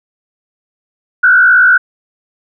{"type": "tone with frequency modulation", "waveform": "sine", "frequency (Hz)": 1480, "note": "F#6", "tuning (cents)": 0, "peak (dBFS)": -4, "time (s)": [1.23, 1.78], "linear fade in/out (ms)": 10, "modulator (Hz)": 57, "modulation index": 1.1, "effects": []}